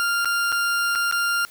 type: tone with dropouts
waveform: 40% pulse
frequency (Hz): 1396.9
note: F6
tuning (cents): 0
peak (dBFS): -19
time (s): 0-1.45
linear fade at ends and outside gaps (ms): 0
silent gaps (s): 0.247-0.256 / 0.52-0.525 / 0.952-0.957 / 1.113-1.124
effects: white hiss -48 dBFS RMS until 1.5 s